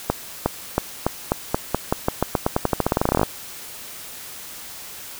accelerating click train, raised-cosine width 1 ms, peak -3 dBFS, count 28, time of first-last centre 0.1-3.232 s, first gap 360 ms, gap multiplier 0.89, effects white hiss -37 dBFS RMS until 5.19 s

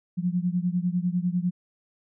sine beating tone pair, 174.61 / 184.61 Hz, F3 / F#3, 0 / -4 cents, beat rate 10 Hz, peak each -25 / -27 dBFS, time 0.17-1.51 s, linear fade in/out 20 ms, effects none

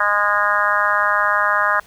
harmonic tone, 205.9 Hz, G#3, 15 cents flat, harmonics 3 / 4 / 5 / 6 / 7 / 8 / 9, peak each -25 / -27 / -21 / -20 / -22 / -20 / -27 dBFS, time 0-1.8 s, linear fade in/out 5 ms, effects pink hiss -48 dBFS RMS until 1.86 s

